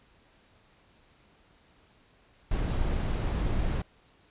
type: noise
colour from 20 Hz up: brown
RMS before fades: -28 dBFS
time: 2.51-3.82 s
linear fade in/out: 5 ms
effects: pink hiss -62 dBFS RMS until 4.3 s + resampled to 8000 Hz